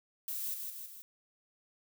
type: noise with echo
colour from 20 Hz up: violet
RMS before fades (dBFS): -38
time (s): 0.28-0.54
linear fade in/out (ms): 0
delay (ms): 160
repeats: 3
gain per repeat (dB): -4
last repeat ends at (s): 1.02
effects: none